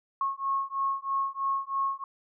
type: beating tone pair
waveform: sine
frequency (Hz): 1090 / 1093.1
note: C#6 / C#6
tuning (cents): -29 / -25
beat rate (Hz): 3.1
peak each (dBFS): -30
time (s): 0.21-2.04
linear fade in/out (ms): 2
effects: none